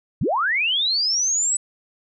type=linear sweep; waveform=sine; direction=up; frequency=80 to 7990 Hz; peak=-18 dBFS; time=0.21-1.57 s; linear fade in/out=5 ms; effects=none